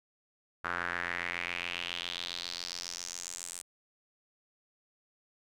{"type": "tone with band-pass filter sweep", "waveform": "sawtooth", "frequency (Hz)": 87.31, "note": "F2", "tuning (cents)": 0, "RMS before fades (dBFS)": -38, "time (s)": [0.64, 3.62], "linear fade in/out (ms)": 10, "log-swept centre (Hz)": [1400, 8500], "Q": 3.7, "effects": []}